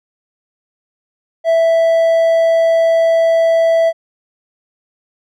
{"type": "tone", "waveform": "triangle", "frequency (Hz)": 659.3, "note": "E5", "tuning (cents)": 0, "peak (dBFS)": -7, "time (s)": [1.44, 3.93], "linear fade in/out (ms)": 50, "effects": []}